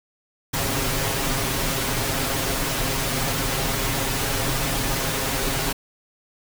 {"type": "noise with comb filter", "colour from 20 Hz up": "pink", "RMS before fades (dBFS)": -24, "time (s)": [0.53, 5.73], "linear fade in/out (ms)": 10, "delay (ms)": 7.4, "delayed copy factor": 0.7, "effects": []}